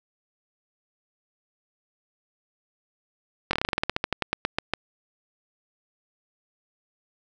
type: slowing click train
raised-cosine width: 0.3 ms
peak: -7 dBFS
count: 19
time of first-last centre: 3.51-4.736 s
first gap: 22 ms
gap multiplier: 1.12
effects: none